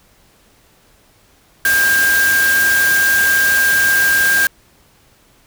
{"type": "tone in noise", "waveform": "sine", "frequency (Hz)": 1600, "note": "G6", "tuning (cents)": 35, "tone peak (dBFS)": -11, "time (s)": [1.65, 4.47], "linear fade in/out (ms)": 2, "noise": "white", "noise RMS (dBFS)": -20, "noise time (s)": [1.65, 4.47], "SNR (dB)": 6, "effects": ["pink hiss -52 dBFS RMS until 5.46 s"]}